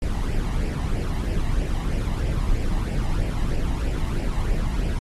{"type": "noise with flanger", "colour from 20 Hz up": "brown", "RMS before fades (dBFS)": -23, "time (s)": [0.02, 4.99], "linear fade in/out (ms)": 2, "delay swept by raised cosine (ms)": [0.38, 1.05], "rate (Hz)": 3.1, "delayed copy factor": 0.55, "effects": ["AAC 32 kbps"]}